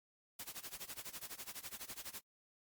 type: noise with tremolo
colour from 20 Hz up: white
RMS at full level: -45 dBFS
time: 0.39-2.21 s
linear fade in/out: 5 ms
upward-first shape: sine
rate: 12 Hz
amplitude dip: 90%
effects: noise-tail reverb RT60 0.1 s tail -24 dB re dry + Opus 48 kbps